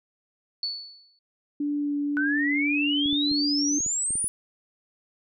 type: tone with exponential decay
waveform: sine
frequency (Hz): 4449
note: C#8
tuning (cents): +5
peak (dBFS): -24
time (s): 0.63-1.19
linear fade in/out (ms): 2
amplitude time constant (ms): 120
type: tone with vibrato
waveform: sine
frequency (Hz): 290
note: D4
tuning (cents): -22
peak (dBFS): -24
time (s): 1.6-3.79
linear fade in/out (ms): 5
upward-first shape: sine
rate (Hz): 1.9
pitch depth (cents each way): 9
type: exponential sweep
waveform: sine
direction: up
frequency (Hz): 1480 to 9990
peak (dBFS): -24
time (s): 2.17-4.28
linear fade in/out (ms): 0
type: clicks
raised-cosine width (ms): 3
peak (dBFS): -27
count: 8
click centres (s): 3.059 / 3.129 / 3.314 / 3.805 / 3.863 / 4.106 / 4.155 / 4.243
effects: none